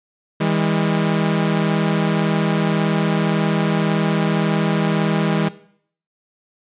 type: tone pair together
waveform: sawtooth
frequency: 160.8 / 202.6 Hz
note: E3 / G#3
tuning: -43 / -43 cents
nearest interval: major third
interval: 400 cents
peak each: -15 / -16 dBFS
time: 0.4-5.49 s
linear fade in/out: 10 ms
effects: noise-tail reverb RT60 0.6 s tail -17 dB re dry + resampled to 8000 Hz